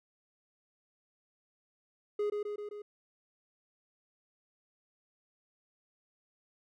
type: tone with echo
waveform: triangle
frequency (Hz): 415.3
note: G#4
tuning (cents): 0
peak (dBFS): -27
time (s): 2.19-2.3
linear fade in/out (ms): 5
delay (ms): 130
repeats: 4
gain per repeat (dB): -3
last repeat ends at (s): 2.82
effects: none